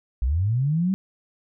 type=linear sweep; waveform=sine; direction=up; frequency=55 to 196 Hz; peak=-19 dBFS; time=0.22-0.94 s; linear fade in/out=0 ms; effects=none